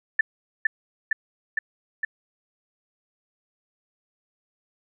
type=tone with echo; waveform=sine; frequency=1767 Hz; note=A6; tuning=7 cents sharp; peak=-14 dBFS; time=0.19-0.21 s; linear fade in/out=5 ms; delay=460 ms; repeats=4; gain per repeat=-2 dB; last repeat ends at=2.05 s; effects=none